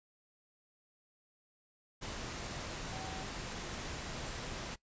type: tone in noise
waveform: sine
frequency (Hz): 760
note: F#5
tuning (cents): +46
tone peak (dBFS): -48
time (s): 2.91-3.26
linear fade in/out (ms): 20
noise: pink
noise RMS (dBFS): -42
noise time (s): 2.01-4.76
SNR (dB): -9
effects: noise-tail reverb RT60 0.1 s tail -19 dB re dry + resampled to 16000 Hz